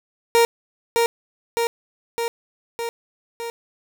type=tone with echo; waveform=30% pulse; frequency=466.2 Hz; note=A#4; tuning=in tune; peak=-10 dBFS; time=0.35-0.45 s; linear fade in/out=0 ms; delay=610 ms; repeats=5; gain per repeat=-3 dB; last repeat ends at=3.5 s; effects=none